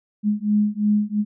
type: beating tone pair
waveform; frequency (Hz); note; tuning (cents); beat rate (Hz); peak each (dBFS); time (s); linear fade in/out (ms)
sine; 207.7 / 210.6; G#3 / G#3; 0 / +24; 2.9; -20; 0.23-1.25; 50
effects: none